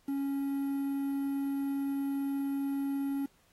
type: tone with quantisation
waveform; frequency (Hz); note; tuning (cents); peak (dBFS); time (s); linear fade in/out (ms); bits
triangle; 277.2; C#4; 0; -28; 0.08-3.26; 5; 9
effects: pink hiss -68 dBFS RMS until 3.52 s + AAC 48 kbps